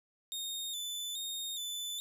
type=tone with vibrato; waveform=sawtooth; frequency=3600 Hz; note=A7; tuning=39 cents sharp; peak=-34 dBFS; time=0.32-2 s; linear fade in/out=0 ms; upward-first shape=square; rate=1.2 Hz; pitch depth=46 cents each way; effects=none